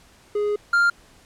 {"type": "tone pair in turn", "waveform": "triangle", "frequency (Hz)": [415.3, 1396.9], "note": ["G#4", "F6"], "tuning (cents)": [0, 0], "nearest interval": "octave + major sixth", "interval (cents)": 2100, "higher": "second", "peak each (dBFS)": [-18, -13], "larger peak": "second", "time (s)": [[0.35, 0.56], [0.73, 0.9]], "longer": "first", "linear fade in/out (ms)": 5, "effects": ["pink hiss -53 dBFS RMS until 1.25 s", "low-pass 10000 Hz 12 dB/octave"]}